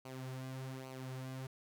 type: tone with flanger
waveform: sawtooth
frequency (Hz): 130.81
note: C3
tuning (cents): 0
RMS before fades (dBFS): -45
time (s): 0.05-1.47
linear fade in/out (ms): 5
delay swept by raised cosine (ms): 0.56 to 5.46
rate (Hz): 1.2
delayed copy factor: -0.65
effects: none